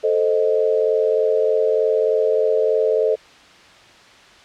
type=chord; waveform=sine; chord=A diminished; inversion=none; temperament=equal; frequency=440 / 523.3 / 622.3 Hz; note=A4 / C5 / Eb5; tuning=0 / 0 / 0 cents; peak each=-17 / -21 / -21 dBFS; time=0.03-3.16 s; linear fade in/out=20 ms; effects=white hiss -46 dBFS RMS until 4.44 s + low-pass 4000 Hz 12 dB/octave